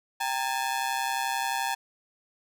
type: ring-modulated tone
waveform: sawtooth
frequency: 854 Hz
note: G#5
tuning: 48 cents sharp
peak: -20 dBFS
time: 0.2-1.75 s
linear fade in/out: 10 ms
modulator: 65.7 Hz
effects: none